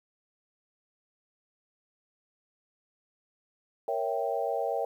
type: chord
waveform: sine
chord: A# diminished seventh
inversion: none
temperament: equal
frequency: 466.2 / 554.4 / 659.3 / 784 Hz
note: A#4 / C#5 / E5 / G5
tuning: 0 / 0 / 0 / 0 cents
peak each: -33 dBFS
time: 3.88-4.85 s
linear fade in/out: 2 ms
effects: 10-bit